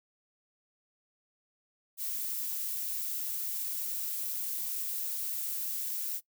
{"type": "noise", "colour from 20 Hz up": "violet", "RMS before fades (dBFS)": -35, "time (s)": [1.97, 6.21], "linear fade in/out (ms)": 50, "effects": ["noise-tail reverb RT60 0.1 s tail -19 dB re dry"]}